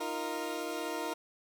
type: chord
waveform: 20% pulse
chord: Eb suspended second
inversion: none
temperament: equal with one note detuned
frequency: 311.1 / 346.8 / 466.2 Hz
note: Eb4 / F4 / Bb4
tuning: 0 / -12 / 0 cents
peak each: -34 dBFS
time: 0-1.14 s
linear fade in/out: 10 ms
effects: none